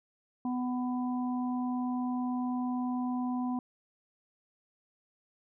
harmonic tone, 249.5 Hz, B3, 18 cents sharp, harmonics 1 / 3 / 4, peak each -30 / -40 / -42 dBFS, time 0.45-3.59 s, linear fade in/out 2 ms, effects none

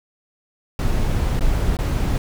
brown noise with dropouts, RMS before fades -19 dBFS, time 0.79-2.18 s, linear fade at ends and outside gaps 1 ms, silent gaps 1.394-1.408 / 1.769-1.788 s, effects none

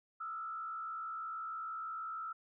sine tone with frequency modulation, 1318.5 Hz, E6, in tune, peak -39 dBFS, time 0.2-2.33 s, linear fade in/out 10 ms, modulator 63.1 Hz, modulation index 0.75, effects none

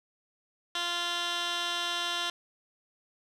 15% pulse tone with band-pass filter, 347.2 Hz, F4, 10 cents flat, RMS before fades -32 dBFS, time 0.75-2.3 s, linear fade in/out 2 ms, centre 3200 Hz, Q 1.5, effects none

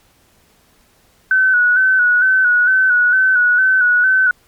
sine tone with vibrato, 1494 Hz, F#6, 16 cents sharp, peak -9 dBFS, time 1.31-4.31 s, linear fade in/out 2 ms, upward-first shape square, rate 2.2 Hz, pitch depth 37 cents each way, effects pink hiss -54 dBFS RMS until 4.47 s + MP3 96 kbps

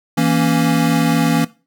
square chord, A# diminished, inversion second, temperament equal, 164.81 / 233.1 / 277.2 Hz, E3 / A#3 / C#4, 0 / 0 / 0 cents, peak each -18 dBFS, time 0.17-1.45 s, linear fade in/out 10 ms, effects noise-tail reverb RT60 0.3 s tail -18 dB re dry

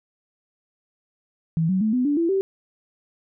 sine tone with pitch steps, 162.7 / 187.98 / 217.2 / 250.9 / 289.9 / 334.9 / 387 Hz, E3 / F#3 / A3 / B3 / D4 / E4 / G4, -22 / +28 / -22 / +28 / -22 / +27 / -22 cents, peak -18 dBFS, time 1.57-2.41 s, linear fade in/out 0 ms, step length 120 ms, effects none

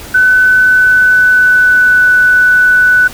sine tone with pitch glide, 1507 to 1490.6 Hz, F#6 to F#6, +31 to +12 cents, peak -4 dBFS, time 0.14-3.08 s, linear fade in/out 10 ms, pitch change -19 cents, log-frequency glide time 0.6-2.06 s, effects pink hiss -29 dBFS RMS until 3.13 s

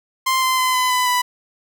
sawtooth tone with pitch steps, 1046.5 / 1035.1 / 1023.8 / 1012.6 / 1001.6 / 990.6 Hz, C6 / C6 / C6 / B5 / B5 / B5, 0 / -19 / -38 / +43 / +24 / +5 cents, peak -12 dBFS, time 0.26-1.22 s, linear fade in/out 10 ms, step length 160 ms, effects 9-bit

